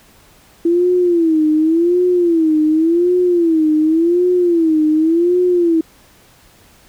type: tone with vibrato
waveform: sine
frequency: 333.1 Hz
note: E4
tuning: 18 cents sharp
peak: -10 dBFS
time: 0.65-5.81 s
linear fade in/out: 5 ms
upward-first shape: sine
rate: 0.89 Hz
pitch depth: 140 cents each way
effects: pink hiss -48 dBFS RMS until 6.88 s